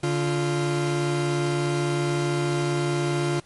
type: tone pair together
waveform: 40% pulse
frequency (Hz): 144.4 / 348.4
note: D3 / F4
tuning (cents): -29 / -4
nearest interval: octave + minor third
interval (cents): 1525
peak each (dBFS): -24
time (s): 0.03-3.4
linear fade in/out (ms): 5
effects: pink hiss -55 dBFS RMS until 3.45 s + MP3 48 kbps